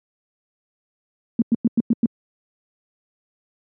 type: tone bursts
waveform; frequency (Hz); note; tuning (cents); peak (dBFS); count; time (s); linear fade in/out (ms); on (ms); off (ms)
sine; 230; A#3; -23; -12; 6; 1.39-2.059; 2; 29; 99
effects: high-pass 150 Hz 12 dB/octave